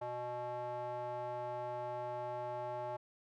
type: tone with band-pass filter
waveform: square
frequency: 122.6 Hz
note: B2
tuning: 12 cents flat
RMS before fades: -41 dBFS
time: 0.01-2.97 s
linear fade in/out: 10 ms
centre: 740 Hz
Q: 9.9
effects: none